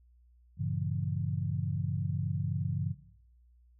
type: chord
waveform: sine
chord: G diminished seventh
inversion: none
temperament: just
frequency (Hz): 98 / 117.6 / 141.12 / 169.34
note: G2 / Bb2 / Db3 / Fb3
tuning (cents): 0 / +16 / +31 / +47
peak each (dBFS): -34 / -39 / -33 / -37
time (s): 0.57-2.95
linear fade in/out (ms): 50
effects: noise-tail reverb RT60 0.7 s tail -17 dB re dry + added 60 Hz sine -59 dBFS peak until 3.79 s